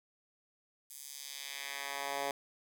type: tone with high-pass filter sweep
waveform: 10% pulse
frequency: 140 Hz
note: C#3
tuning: 18 cents sharp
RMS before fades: -41 dBFS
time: 0.9-2.31 s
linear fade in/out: 2 ms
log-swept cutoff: 8900 to 560 Hz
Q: 1
effects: none